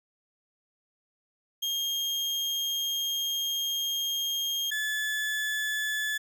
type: tone pair in turn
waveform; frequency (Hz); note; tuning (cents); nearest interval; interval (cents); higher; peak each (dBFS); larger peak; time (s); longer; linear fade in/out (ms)
35% pulse; 3227 / 1723.8; G7 / A6; +50 / -36; major seventh; 1086; first; -26 / -26; neither; 1.62-4.71 / 4.71-6.18; first; 10
effects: none